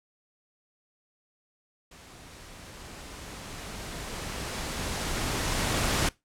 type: noise with level ramp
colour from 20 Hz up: pink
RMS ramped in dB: -50 to -25 dBFS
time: 1.91-6.09 s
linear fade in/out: 5 ms
effects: noise-tail reverb RT60 0.2 s tail -21 dB re dry + low-pass 10000 Hz 12 dB/octave